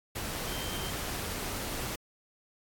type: tone in noise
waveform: sine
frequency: 3136 Hz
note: G7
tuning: in tune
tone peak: -42 dBFS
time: 0.47-0.91 s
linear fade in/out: 10 ms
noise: pink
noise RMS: -36 dBFS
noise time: 0.15-1.96 s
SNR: -9 dB
effects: AAC 64 kbps